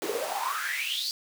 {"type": "noise with high-pass filter sweep", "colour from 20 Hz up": "pink", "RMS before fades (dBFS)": -31, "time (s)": [0.02, 1.11], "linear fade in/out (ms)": 0, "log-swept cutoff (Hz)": [350, 4800], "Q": 9, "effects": []}